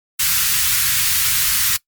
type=band-stop noise; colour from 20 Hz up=white; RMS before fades=-17 dBFS; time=0.19-1.77 s; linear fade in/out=10 ms; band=150 to 1300 Hz; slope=24 dB/octave; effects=noise-tail reverb RT60 0.1 s tail -21 dB re dry + Opus 32 kbps